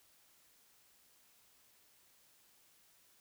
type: silence
effects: white hiss -68 dBFS RMS until 3.2 s